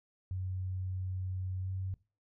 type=tone with pitch glide; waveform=sine; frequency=93 to 94.46 Hz; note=F#2 to F#2; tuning=+9 to +36 cents; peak=-34 dBFS; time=0.31-1.94 s; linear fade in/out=0 ms; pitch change=+27 cents; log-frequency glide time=1.61-1.69 s; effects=noise-tail reverb RT60 0.3 s tail -19 dB re dry